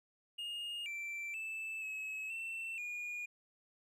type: tone with pitch steps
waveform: triangle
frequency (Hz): 2844 / 2343 / 2634 / 2574 / 2686 / 2437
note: F7 / D7 / E7 / E7 / E7 / D#7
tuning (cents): +31 / -5 / -2 / -42 / +32 / -37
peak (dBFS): -38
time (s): 0.38-3.26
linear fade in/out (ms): 10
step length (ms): 480
effects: none